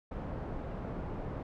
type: low-pass noise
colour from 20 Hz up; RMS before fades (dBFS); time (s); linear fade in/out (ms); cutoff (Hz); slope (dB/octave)
pink; -39; 0.11-1.43; 5; 840; 12
effects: none